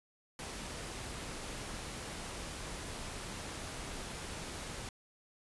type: noise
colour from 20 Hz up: pink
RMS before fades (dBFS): -43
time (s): 0.39-4.89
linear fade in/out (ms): 2
effects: resampled to 24000 Hz